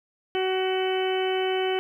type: harmonic tone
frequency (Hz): 375.6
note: F#4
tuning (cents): +26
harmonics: 1 / 2 / 3 / 4 / 5 / 6 / 7 / 8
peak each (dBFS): -24 / -30 / -41 / -37 / -40 / -37 / -41 / -33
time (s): 0.35-1.79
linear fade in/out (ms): 0
effects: 10-bit